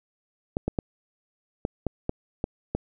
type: clicks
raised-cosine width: 2 ms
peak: -12 dBFS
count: 8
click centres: 0.569 / 0.68 / 0.788 / 1.651 / 1.867 / 2.094 / 2.441 / 2.75 s
effects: none